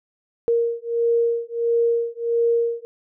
sine beating tone pair, 466.2 / 467.7 Hz, A#4 / A#4, 0 / +6 cents, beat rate 1.5 Hz, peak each -21 dBFS, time 0.48-2.85 s, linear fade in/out 0 ms, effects none

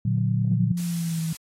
sine chord, Bb augmented, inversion none, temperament equal with one note detuned, 116.54 / 146.83 / 184.46 Hz, Bb2 / D3 / F#3, 0 / 0 / -5 cents, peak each -22 / -27 / -26 dBFS, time 0.05-0.72 s, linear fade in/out 5 ms
sine tone with pitch glide, 174.61 to 161.98 Hz, F3 to E3, 0 to -30 cents, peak -24 dBFS, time 0.51-1.33 s, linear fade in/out 5 ms, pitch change -130 cents, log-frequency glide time 0.8-1.22 s
blue noise, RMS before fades -35 dBFS, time 0.77-1.37 s, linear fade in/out 5 ms
effects low-pass 10000 Hz 12 dB/octave + AAC 48 kbps

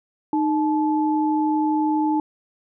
sine tone pair together, 307.6 / 865 Hz, D#4 / A5, -20 / -30 cents, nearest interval octave + tritone, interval 1790 cents, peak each -19 / -23 dBFS, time 0.33-2.2 s, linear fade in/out 2 ms, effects none

